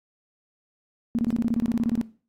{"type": "tone bursts", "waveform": "sine", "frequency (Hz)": 233.4, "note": "A#3", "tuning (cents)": 2, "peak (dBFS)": -20, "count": 15, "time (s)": [1.15, 2.013], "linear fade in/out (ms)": 0, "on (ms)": 37, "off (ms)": 22, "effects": ["noise-tail reverb RT60 0.4 s tail -18 dB re dry", "AAC 48 kbps"]}